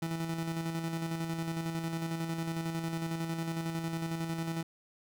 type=tone with tremolo; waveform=30% pulse; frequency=164.6 Hz; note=E3; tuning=2 cents flat; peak=-29 dBFS; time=0.02-4.63 s; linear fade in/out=5 ms; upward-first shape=square; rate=11 Hz; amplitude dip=40%; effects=none